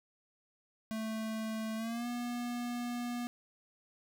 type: tone with pitch glide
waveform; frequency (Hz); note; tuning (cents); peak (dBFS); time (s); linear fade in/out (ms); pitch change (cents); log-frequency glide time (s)
square; 220.3 to 241.6; A3 to B3; +2 to -38; -36; 0.91-3.27; 0; +160; 1.76-2.07
effects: none